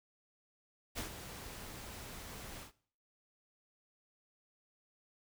pink noise with ADSR envelope, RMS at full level -39 dBFS, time 0.95-2.72 s, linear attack 31 ms, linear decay 110 ms, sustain -9 dB, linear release 110 ms, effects noise-tail reverb RT60 0.5 s tail -19 dB re dry

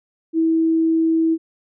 sine tone, 324.9 Hz, E4, 25 cents flat, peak -14 dBFS, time 0.33-1.38 s, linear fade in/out 50 ms, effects none

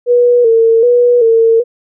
sine tone with vibrato, 469.7 Hz, A#4, 13 cents sharp, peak -5 dBFS, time 0.06-1.64 s, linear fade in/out 50 ms, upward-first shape square, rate 1.3 Hz, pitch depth 58 cents each way, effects none

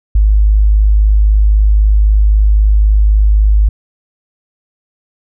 sine tone, 51.91 Hz, G#1, in tune, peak -5 dBFS, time 0.15-3.69 s, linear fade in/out 5 ms, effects none

